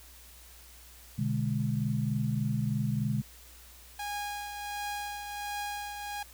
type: chord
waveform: sine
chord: G# diminished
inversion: first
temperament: equal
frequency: 123.47 / 146.83 / 207.7 Hz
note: B2 / D3 / G#3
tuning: 0 / 0 / 0 cents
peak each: -31 / -32 / -32 dBFS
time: 1.18-3.22 s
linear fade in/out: 10 ms
type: tone with tremolo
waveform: sawtooth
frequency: 821 Hz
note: G#5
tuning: 20 cents flat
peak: -29 dBFS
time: 3.99-6.23 s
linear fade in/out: 5 ms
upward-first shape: triangle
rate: 1.4 Hz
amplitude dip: 50%
effects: added 60 Hz sine -54 dBFS peak until 6.33 s + white hiss -54 dBFS RMS until 6.33 s